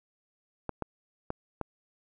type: clicks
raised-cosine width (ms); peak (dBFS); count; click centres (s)
1; -18; 4; 0.693 / 0.823 / 1.304 / 1.613
effects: none